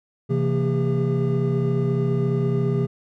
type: tone cluster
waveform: triangle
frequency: 131.5 / 166 / 229.1 / 403.5 Hz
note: C3 / E3 / A#3 / G#4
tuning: +9 / +12 / -30 / -50 cents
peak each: -20 / -23 / -27 / -23 dBFS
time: 0.29-2.87 s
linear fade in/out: 20 ms
effects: none